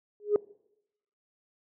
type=tone with exponential growth; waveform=sine; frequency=415.3 Hz; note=G#4; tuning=in tune; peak=-15 dBFS; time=0.2-0.36 s; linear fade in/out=1 ms; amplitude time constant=34 ms; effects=noise-tail reverb RT60 0.8 s tail -22 dB re dry + tanh soft clip ceiling -15 dBFS